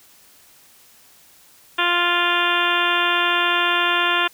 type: harmonic tone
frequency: 349.2 Hz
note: F4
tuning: in tune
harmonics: 1 / 2 / 3 / 4 / 5 / 6 / 7 / 8 / 9 / 10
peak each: -28 / -28 / -23 / -23 / -24 / -34 / -26 / -25 / -28 / -27 dBFS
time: 1.78-4.28 s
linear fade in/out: 10 ms
effects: white hiss -51 dBFS RMS until 4.33 s